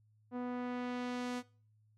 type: tone with low-pass filter sweep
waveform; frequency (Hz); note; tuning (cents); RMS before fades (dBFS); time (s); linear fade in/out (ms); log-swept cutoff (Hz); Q
sawtooth; 246.9; B3; 0; -39; 0.31-1.43; 50; 1000 to 9000; 0.71
effects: noise-tail reverb RT60 0.4 s tail -20 dB re dry + added 107 Hz sine -66 dBFS peak until 1.97 s